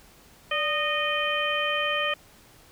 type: harmonic tone with a mistuned harmonic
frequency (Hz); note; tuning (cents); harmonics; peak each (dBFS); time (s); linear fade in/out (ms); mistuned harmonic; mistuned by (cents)
617; D#5; -15; 1 / 2 / 3 / 4 / 5; -30 / -30 / -30 / -30 / -30; 0.51-2.14; 5; 1; -89
effects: pink hiss -54 dBFS RMS until 2.71 s